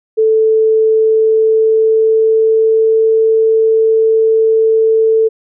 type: tone with pitch glide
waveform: sine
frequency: 440 to 444.1 Hz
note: A4 to A4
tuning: 0 to +16 cents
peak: -7 dBFS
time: 0.17-5.29 s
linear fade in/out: 20 ms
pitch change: +16 cents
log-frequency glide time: 0.91-3.07 s
effects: none